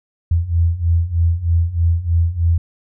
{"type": "beating tone pair", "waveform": "sine", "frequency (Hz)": [82.41, 85.61], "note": ["E2", "F2"], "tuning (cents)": [0, -34], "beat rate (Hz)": 3.2, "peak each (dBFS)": [-18, -15], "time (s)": [0.31, 2.58], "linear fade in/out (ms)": 5, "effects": []}